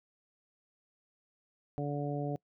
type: harmonic tone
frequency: 144.5 Hz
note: D3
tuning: 28 cents flat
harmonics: 1 / 2 / 3 / 4 / 5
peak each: -35 / -38 / -40 / -41 / -42 dBFS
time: 1.78-2.36 s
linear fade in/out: 0 ms
effects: noise-tail reverb RT60 0.1 s tail -25 dB re dry